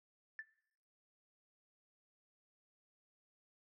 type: tone with exponential decay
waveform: sine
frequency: 1760 Hz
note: A6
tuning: in tune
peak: -38 dBFS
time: 0.39-0.47 s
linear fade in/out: 1 ms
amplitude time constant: 16 ms
effects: noise-tail reverb RT60 0.7 s tail -19 dB re dry + tanh soft clip ceiling -34 dBFS